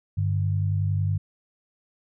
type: tone pair together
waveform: sine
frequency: 98.3 / 149.12 Hz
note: G2 / D3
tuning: +5 / +27 cents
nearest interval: perfect fifth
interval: 722 cents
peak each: -22 / -28 dBFS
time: 0.17-1.18 s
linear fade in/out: 10 ms
effects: none